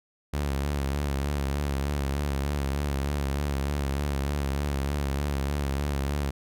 sawtooth tone with vibrato, 70.5 Hz, C#2, 30 cents sharp, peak -22 dBFS, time 0.33-6.31 s, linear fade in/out 10 ms, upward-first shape sine, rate 3.3 Hz, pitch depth 60 cents each way, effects none

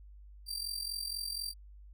sawtooth tone with amplitude modulation, 4699 Hz, D8, in tune, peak -30 dBFS, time 0.46-1.54 s, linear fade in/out 50 ms, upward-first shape sine, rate 44.1 Hz, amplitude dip 75%, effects added 50 Hz sine -50 dBFS peak until 1.93 s

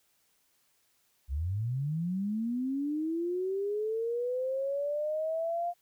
sine linear sweep, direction up, 61.74 to 704 Hz, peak -29 dBFS, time 1.28-5.74 s, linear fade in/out 50 ms, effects white hiss -71 dBFS RMS until 5.81 s

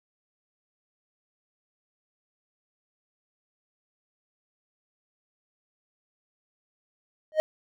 triangle tone with exponential growth, 622.3 Hz, D#5, in tune, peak -12 dBFS, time 7.32-7.4 s, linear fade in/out 0 ms, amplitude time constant 17 ms, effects none

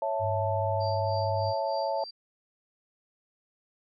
sine chord, A major, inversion first, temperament equal, 554.4 / 659.3 / 880 Hz, C#5 / E5 / A5, 0 / 0 / 0 cents, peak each -31 dBFS, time 0.02-2.04 s, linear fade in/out 2 ms
sine tone with vibrato, 99.9 Hz, G2, 33 cents sharp, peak -30 dBFS, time 0.19-1.54 s, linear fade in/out 50 ms, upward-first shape triangle, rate 14 Hz, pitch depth 15 cents each way
sine tone with tremolo, 4700 Hz, D8, 1 cent sharp, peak -39 dBFS, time 0.8-2.11 s, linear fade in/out 10 ms, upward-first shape triangle, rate 3.3 Hz, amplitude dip 85%
effects none

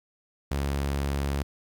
sawtooth tone, 70 Hz, C#2, 18 cents sharp, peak -22 dBFS, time 0.51-1.43 s, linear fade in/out 5 ms, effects 10-bit

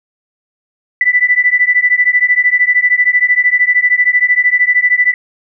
sine beating tone pair, 1975.5 / 1988.5 Hz, B6 / B6, 0 / +11 cents, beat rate 13 Hz, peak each -11 dBFS, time 1.01-5.14 s, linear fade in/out 2 ms, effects none

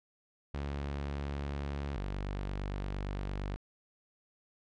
sawtooth tone pair in turn, 70.8 / 48.73 Hz, C#2 / G1, +37 / -10 cents, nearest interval tritone, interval 647 cents, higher first, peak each -31 / -31 dBFS, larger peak neither, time 0.54-1.95 / 1.95-3.56 s, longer second, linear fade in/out 0 ms, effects low-pass 4000 Hz 12 dB/octave

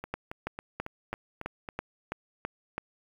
two click trains, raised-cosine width 0.5 ms, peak -17 / -22 dBFS, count 9 / 7, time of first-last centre 0.14-2.78 / 0.04-1.688 s, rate 3.03 / 3.64 Hz, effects 8-bit

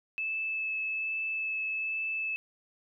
sine tone with vibrato, 2615 Hz, E7, 15 cents flat, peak -30 dBFS, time 0.18-2.36 s, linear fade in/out 0 ms, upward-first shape sine, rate 1.2 Hz, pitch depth 9 cents each way, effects none

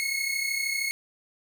sawtooth tone pair together, 2165 / 2198 Hz, C#7 / C#7, -41 / -15 cents, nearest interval unison, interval 26 cents, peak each -26 dBFS, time 0-0.91 s, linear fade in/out 0 ms, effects none

